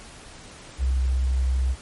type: tone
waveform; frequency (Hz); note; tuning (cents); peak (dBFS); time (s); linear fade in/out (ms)
sine; 64.6; C2; -21; -19; 0.78-1.76; 50
effects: pink hiss -44 dBFS RMS until 1.81 s + MP3 48 kbps